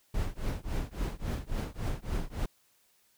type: noise with tremolo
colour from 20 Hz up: brown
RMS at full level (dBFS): -29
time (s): 0.14-2.46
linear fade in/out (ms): 5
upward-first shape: triangle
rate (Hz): 3.6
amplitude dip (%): 100
effects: white hiss -68 dBFS RMS until 3.17 s